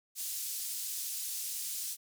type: band-pass noise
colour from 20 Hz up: white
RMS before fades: -38 dBFS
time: 0.15-1.97 s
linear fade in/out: 50 ms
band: 5100 to 14000 Hz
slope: 12 dB/octave
effects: none